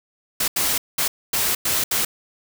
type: noise bursts at uneven times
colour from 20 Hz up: white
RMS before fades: -21 dBFS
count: 6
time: 0.4-0.48 / 0.56-0.78 / 0.98-1.08 / 1.33-1.55 / 1.65-1.84 / 1.91-2.05 s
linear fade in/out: 5 ms
effects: none